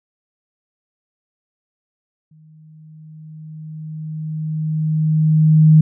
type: tone with exponential growth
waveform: sine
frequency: 156 Hz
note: D#3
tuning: 5 cents sharp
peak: -5 dBFS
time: 2.31-5.81 s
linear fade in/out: 5 ms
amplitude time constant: 760 ms
effects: none